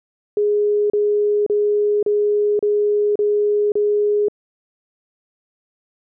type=tone bursts; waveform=sine; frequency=415.3 Hz; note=G#4; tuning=in tune; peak=-14 dBFS; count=7; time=0.37-4.284 s; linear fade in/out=2 ms; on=530 ms; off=34 ms; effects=none